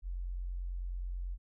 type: tone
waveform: sine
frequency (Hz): 44.62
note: F1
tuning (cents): +38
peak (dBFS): -35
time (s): 0.02-1.38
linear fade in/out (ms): 50
effects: none